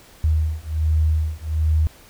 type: beating tone pair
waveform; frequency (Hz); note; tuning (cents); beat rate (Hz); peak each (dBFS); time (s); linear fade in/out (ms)
sine; 77.6 / 78.9; D#2 / D#2; -4 / +25; 1.3; -20; 0.24-1.87; 0
effects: pink hiss -48 dBFS RMS until 2.09 s